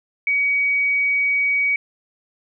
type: tone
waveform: sine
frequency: 2260 Hz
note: C#7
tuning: 33 cents sharp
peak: -16 dBFS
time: 0.27-1.76 s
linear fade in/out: 2 ms
effects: none